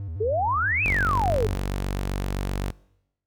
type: tone with vibrato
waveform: triangle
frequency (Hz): 89.6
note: F2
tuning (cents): +45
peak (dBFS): -28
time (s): 0-1.56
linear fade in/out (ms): 0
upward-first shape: square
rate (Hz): 6.3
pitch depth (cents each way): 180
type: exponential two-way sweep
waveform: sine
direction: up then down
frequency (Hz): 408.3 to 2659 to 408.3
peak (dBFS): -21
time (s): 0.2-1.47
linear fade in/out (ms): 10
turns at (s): 0.84
type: tone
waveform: sawtooth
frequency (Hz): 47.76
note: G1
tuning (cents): -44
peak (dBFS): -21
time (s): 0.85-2.71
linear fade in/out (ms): 10
effects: noise-tail reverb RT60 0.9 s tail -23 dB re dry